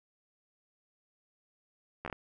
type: slowing click train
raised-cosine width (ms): 0.5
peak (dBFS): -23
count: 5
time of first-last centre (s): 2.05-2.127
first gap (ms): 12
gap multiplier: 1.33
effects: none